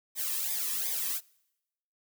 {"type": "noise with flanger", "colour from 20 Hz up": "blue", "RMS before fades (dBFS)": -32, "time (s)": [0.15, 1.21], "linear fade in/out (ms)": 50, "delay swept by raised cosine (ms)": [0.7, 1.41], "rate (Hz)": 2.7, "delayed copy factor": -0.9, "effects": ["noise-tail reverb RT60 0.9 s tail -25 dB re dry"]}